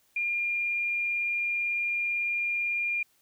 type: tone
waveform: sine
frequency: 2406 Hz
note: D7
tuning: 41 cents sharp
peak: -26 dBFS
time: 0.16-3.03 s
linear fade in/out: 5 ms
effects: white hiss -67 dBFS RMS until 3.21 s